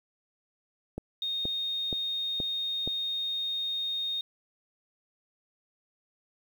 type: click train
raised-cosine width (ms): 2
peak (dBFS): -21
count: 5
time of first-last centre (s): 0.98-2.876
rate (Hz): 2.11
type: tone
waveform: sine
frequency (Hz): 3700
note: A#7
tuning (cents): -14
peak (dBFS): -29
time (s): 1.22-4.21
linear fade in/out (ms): 2
effects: 9-bit